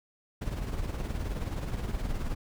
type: noise with tremolo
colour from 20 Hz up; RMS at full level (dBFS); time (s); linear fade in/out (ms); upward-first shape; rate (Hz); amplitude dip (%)
brown; -30; 0.41-2.35; 10; triangle; 19; 60
effects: none